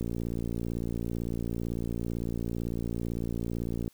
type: click train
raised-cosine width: 3 ms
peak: -20 dBFS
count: 225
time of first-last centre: 0.01-3.879 s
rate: 57.9 Hz
effects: white hiss -64 dBFS RMS until 3.93 s